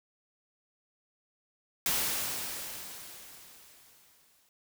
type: noise with exponential decay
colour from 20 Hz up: white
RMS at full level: -28 dBFS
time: 1.86-4.49 s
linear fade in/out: 1 ms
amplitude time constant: 570 ms
effects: none